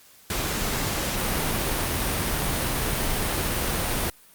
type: noise with level steps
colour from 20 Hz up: pink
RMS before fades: -27 / -25 dBFS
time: 0.3-4.1 s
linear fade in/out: 2 ms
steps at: 1.17 s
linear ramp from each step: 10 ms
effects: white hiss -53 dBFS RMS until 4.34 s + Opus 48 kbps